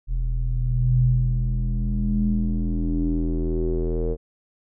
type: tone with low-pass filter sweep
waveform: square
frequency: 41.2 Hz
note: E1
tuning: in tune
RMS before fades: -22 dBFS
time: 0.07-4.17 s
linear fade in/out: 50 ms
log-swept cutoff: 85 to 460 Hz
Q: 7.3
effects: none